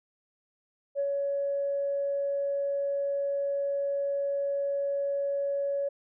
sine tone with ADSR envelope, 561 Hz, C#5, 21 cents sharp, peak -24 dBFS, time 0.95-5.89 s, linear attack 43 ms, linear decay 61 ms, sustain -2 dB, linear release 10 ms, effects tanh soft clip ceiling -20 dBFS

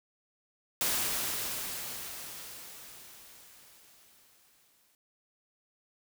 white noise with exponential decay, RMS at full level -29 dBFS, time 0.81-4.95 s, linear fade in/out 1 ms, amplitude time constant 900 ms, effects none

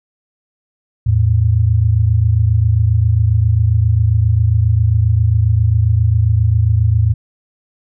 sine tone pair together, 83 / 110.44 Hz, E2 / A2, +12 / +7 cents, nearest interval perfect fourth, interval 495 cents, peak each -14 / -11 dBFS, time 1.06-7.14 s, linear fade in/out 10 ms, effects none

